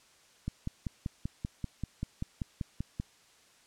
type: click train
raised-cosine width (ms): 5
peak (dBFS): -21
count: 14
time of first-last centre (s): 0.48-2.999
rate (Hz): 5.16
effects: white hiss -62 dBFS RMS until 3.66 s + low-pass 8000 Hz 12 dB/octave